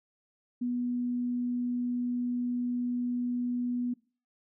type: tone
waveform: sine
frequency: 244.7 Hz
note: B3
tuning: 16 cents flat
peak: -28 dBFS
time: 0.61-3.94 s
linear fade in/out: 10 ms
effects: noise-tail reverb RT60 0.4 s tail -23 dB re dry